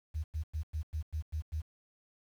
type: tone bursts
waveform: sine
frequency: 77.78 Hz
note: D#2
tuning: in tune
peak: -32 dBFS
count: 8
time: 0.14-1.619 s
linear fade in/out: 20 ms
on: 100 ms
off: 97 ms
effects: 10-bit